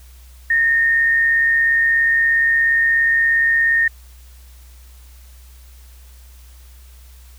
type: tone with amplitude modulation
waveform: sine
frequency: 1836 Hz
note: A#6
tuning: 27 cents flat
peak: -11 dBFS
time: 0.5-3.88 s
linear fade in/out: 5 ms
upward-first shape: sine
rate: 137 Hz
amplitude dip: 30%
effects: added 62 Hz sine -40 dBFS peak until 7.38 s + white hiss -51 dBFS RMS until 7.38 s